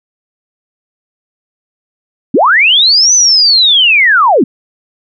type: linear two-way sweep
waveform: sine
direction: up then down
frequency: 187.6 to 6140 to 196.8 Hz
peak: -4 dBFS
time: 2.34-4.44 s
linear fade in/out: 5 ms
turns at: 3.14 s
effects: none